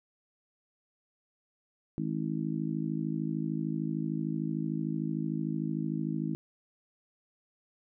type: harmonic tone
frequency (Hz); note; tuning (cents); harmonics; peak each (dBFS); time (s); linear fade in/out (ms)
53.3; G#1; +46; 3 / 4 / 5 / 6; -34 / -35 / -36 / -37; 1.98-6.35; 0
effects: none